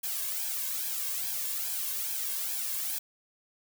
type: noise with flanger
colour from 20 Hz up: blue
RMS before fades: -33 dBFS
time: 0.03-2.99 s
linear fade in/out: 10 ms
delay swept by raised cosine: 1.2 to 1.87 ms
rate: 2.4 Hz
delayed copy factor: +0.75
effects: none